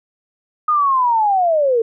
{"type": "linear sweep", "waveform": "sine", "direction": "down", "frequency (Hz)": [1244.5, 440], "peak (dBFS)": -12, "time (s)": [0.68, 1.82], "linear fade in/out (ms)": 5, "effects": []}